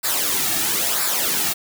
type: noise with flanger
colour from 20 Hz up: white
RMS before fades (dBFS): -21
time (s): 0.03-1.54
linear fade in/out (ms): 20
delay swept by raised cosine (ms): 0.32 to 2.02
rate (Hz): 1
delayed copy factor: -0.65
effects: none